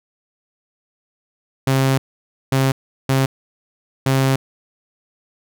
sawtooth tone bursts at uneven times, 133.9 Hz, C3, 40 cents sharp, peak -10 dBFS, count 4, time 1.67-1.98 / 2.52-2.72 / 3.09-3.26 / 4.06-4.36 s, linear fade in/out 5 ms, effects none

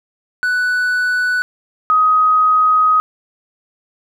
triangle / sine tone pair in turn, 1486 / 1257.2 Hz, F#6 / D#6, +7 / +18 cents, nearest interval minor third, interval 289 cents, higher first, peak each -12 / -9 dBFS, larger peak second, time 0.43-1.42 / 1.9-3 s, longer second, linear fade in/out 0 ms, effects none

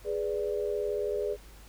sine chord, G# diminished, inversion none, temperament equal, 415.3 / 493.9 / 587.3 Hz, G#4 / B4 / D5, 0 / 0 / 0 cents, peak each -30 / -35 / -35 dBFS, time 0.04-1.37 s, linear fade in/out 50 ms, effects added 50 Hz sine -50 dBFS peak until 1.68 s + pink hiss -55 dBFS RMS until 1.68 s

